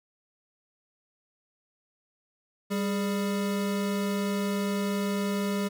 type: tone pair together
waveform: square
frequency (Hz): 198.1 / 415.3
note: G3 / G#4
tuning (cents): +18 / 0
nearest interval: octave + minor second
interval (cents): 1282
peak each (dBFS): -28 / -34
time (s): 2.7-5.69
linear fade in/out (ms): 20
effects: none